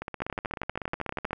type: two click trains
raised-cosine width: 0.5 ms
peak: -19 / -14 dBFS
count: 22 / 15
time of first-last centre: 0.02-1.308 / 0.22-1.331 s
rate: 16.3 / 12.6 Hz
effects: none